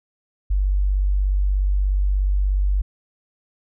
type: tone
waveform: sine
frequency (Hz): 48.39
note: G1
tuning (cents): -22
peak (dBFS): -16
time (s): 0.5-2.82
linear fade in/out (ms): 10
effects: none